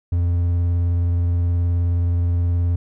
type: tone with vibrato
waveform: triangle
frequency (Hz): 86.7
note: F2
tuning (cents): -12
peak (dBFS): -14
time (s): 0.12-2.76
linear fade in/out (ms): 5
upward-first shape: sine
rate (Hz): 19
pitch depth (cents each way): 19
effects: none